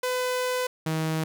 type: tone pair in turn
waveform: sawtooth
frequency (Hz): 503 / 158.89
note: B4 / D#3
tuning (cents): +32 / +37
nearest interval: octave + minor sixth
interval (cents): 1995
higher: first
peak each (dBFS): -21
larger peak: neither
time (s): 0.03-0.67 / 0.86-1.24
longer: first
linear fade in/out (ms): 5
effects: none